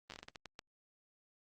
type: slowing click train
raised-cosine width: 0.2 ms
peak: -29 dBFS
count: 11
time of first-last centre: 0.1-0.591 s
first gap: 9 ms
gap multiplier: 1.35
effects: Opus 32 kbps